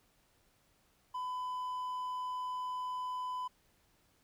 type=tone; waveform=triangle; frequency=1004 Hz; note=B5; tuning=28 cents sharp; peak=-34 dBFS; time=1.14-3.48 s; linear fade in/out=10 ms; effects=pink hiss -71 dBFS RMS until 4.23 s